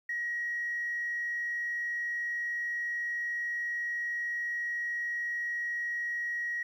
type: tone with frequency modulation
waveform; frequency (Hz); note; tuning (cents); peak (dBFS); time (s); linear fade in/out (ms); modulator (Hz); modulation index
sine; 1900; A#6; +33; -30; 0.09-6.63; 5; 66.3; 0.26
effects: tanh soft clip ceiling -26 dBFS + 11-bit